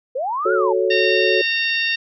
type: linear two-way sweep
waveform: sine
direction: up then down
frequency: 476.7 to 1476 to 823 Hz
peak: -20 dBFS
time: 0.15-0.73 s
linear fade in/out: 10 ms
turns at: 0.53 s
type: chord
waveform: sine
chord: F# minor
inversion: none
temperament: equal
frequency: 370 / 440 / 554.4 Hz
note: F#4 / A4 / C#5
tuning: 0 / 0 / 0 cents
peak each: -19 / -20 / -21 dBFS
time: 0.45-1.42 s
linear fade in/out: 10 ms
type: harmonic tone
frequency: 917 Hz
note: A#5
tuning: 29 cents flat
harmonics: 2 / 3 / 4 / 5 / 6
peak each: -22 / -21 / -25 / -30 / -33 dBFS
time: 0.9-1.96 s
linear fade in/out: 10 ms
effects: none